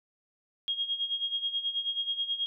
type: tone with tremolo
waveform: sine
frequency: 3263 Hz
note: G#7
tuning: 31 cents flat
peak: -26 dBFS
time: 0.68-2.46 s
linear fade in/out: 0 ms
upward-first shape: sine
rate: 9.3 Hz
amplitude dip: 75%
effects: none